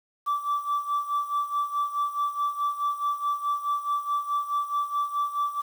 sine tone with tremolo, 1162 Hz, D6, 19 cents flat, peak -20 dBFS, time 0.26-5.62 s, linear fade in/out 20 ms, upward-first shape sine, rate 4.7 Hz, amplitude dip 80%, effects tanh soft clip ceiling -20 dBFS + 8-bit

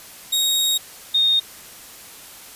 sawtooth / sine tone pair in turn, 3762 / 3693 Hz, A#7 / A#7, +15 / -17 cents, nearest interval unison, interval 32 cents, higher first, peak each -14 dBFS, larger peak neither, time 0.32-0.78 / 1.14-1.4 s, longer first, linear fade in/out 10 ms, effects white hiss -41 dBFS RMS until 2.55 s + resampled to 32000 Hz

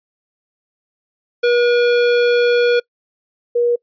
square / sine tone pair in turn, 481.6 / 478.5 Hz, B4 / A#4, -44 / +45 cents, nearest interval unison, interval 11 cents, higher first, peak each -12 dBFS, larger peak neither, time 1.43-2.8 / 3.55-3.76 s, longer first, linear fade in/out 10 ms, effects noise-tail reverb RT60 0.1 s tail -25 dB re dry + resampled to 11025 Hz

